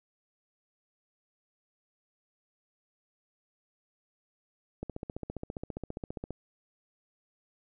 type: click train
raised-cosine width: 2 ms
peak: -23 dBFS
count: 23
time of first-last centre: 4.83-6.307 s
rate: 14.9 Hz
effects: none